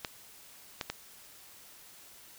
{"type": "clicks", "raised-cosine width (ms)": 0.2, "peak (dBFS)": -16, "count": 3, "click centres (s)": [0.048, 0.812, 0.9], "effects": ["white hiss -54 dBFS RMS until 2.38 s"]}